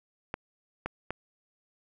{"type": "clicks", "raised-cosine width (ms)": 0.5, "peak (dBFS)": -17, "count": 3, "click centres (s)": [0.341, 0.86, 1.106], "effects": []}